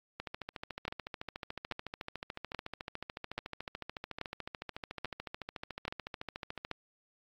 two click trains, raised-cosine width 0.3 ms, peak -19 / -23 dBFS, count 8 / 90, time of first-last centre 0.88-6.713 / 0.2-6.649 s, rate 1.2 / 13.8 Hz, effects AAC 48 kbps

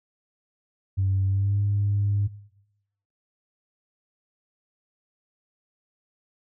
sine tone with pitch glide, 96.3 to 101.56 Hz, G2 to G#2, -30 to -38 cents, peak -19 dBFS, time 0.97-2.28 s, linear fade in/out 20 ms, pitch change +92 cents, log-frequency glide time 1.26-1.59 s, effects noise-tail reverb RT60 0.9 s tail -21 dB re dry + tanh soft clip ceiling -16 dBFS

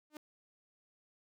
sawtooth tone with exponential growth, 302.5 Hz, D#4, 49 cents flat, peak -38 dBFS, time 0.1-0.17 s, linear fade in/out 2 ms, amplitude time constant 15 ms, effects none

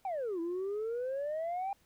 sine exponential two-way sweep, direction down then up, 803 to 328.3 to 803 Hz, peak -31 dBFS, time 0.05-1.73 s, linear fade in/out 2 ms, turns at 0.4 s, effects tanh soft clip ceiling -31 dBFS + pink hiss -69 dBFS RMS until 1.85 s

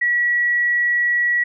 sine tone, 1930 Hz, B6, 40 cents flat, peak -15 dBFS, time 0.01-1.44 s, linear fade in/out 10 ms, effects none

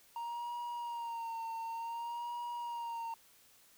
triangle tone with vibrato, 932.3 Hz, A#5, in tune, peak -36 dBFS, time 0.16-3.14 s, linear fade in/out 2 ms, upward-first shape sine, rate 0.55 Hz, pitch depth 44 cents each way, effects white hiss -64 dBFS RMS until 3.77 s

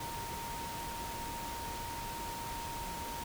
sine tone in noise, 930 Hz, A#5, 4 cents flat, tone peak -41 dBFS, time 0-3.24 s, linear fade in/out 5 ms, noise pink, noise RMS -43 dBFS, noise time 0-3.24 s, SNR -1 dB, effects none

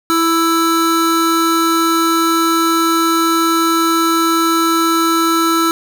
square tone pair together, 330.7 / 1322.8 Hz, E4 / E6, +6 / +6 cents, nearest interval 2 octaves, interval 2400 cents, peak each -15 dBFS, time 0.1-5.71 s, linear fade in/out 0 ms, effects none

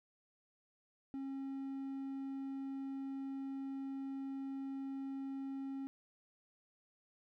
triangle tone, 271.1 Hz, C#4, 38 cents flat, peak -38 dBFS, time 1.14-5.87 s, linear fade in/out 0 ms, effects none

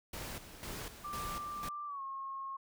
pink noise with tremolo, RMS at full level -43 dBFS, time 0.13-1.69 s, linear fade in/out 5 ms, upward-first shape square, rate 2 Hz, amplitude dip 65%
sine tone with pitch glide, 1180 to 1082.1 Hz, D6 to C#6, +8 to -42 cents, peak -39 dBFS, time 1.04-2.57 s, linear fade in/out 10 ms, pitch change -150 cents, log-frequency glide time 1.86-2.02 s
effects none

